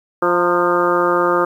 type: harmonic tone with a mistuned harmonic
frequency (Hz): 175.2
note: F3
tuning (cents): +6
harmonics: 1 / 2 / 3 / 4 / 5 / 6 / 7 / 8 / 9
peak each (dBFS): -30 / -18 / -19 / -28 / -23 / -25 / -18 / -25 / -30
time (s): 0.22-1.45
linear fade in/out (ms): 5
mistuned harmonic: 5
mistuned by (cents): +54
effects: 8-bit